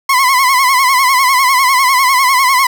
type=tone with vibrato; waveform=30% pulse; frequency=1046 Hz; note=C6; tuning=1 cent flat; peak=-5 dBFS; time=0.09-2.67 s; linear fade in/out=5 ms; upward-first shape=sine; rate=10 Hz; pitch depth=100 cents each way; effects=none

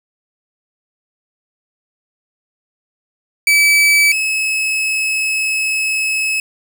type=tone pair in turn; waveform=40% pulse; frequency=2300 / 2582 Hz; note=D7 / E7; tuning=-37 / -37 cents; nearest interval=major second; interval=200 cents; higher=second; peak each=-8 / -14 dBFS; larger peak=first; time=3.47-4.12 / 4.12-6.4 s; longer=second; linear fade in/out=2 ms; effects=none

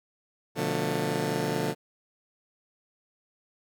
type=chord; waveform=15% pulse; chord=B half-diminished seventh; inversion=none; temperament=just; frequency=123.47 / 148.16 / 177.8 / 222.2 Hz; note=B2 / D3 / F3 / A3; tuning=0 / +16 / +31 / +17 cents; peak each=-28 / -25 / -26 / -28 dBFS; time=0.55-1.75 s; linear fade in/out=50 ms; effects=none

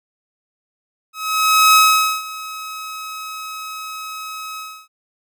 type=tone with ADSR envelope; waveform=sawtooth; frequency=1278 Hz; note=D#6; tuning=46 cents sharp; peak=-4 dBFS; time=1.13-4.88 s; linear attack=620 ms; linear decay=470 ms; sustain=-20 dB; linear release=300 ms; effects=none

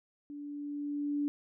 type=tone with level ramp; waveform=sine; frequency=290 Hz; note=D4; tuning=22 cents flat; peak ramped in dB=-41 to -28 dBFS; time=0.3-1.28 s; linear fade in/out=0 ms; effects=none

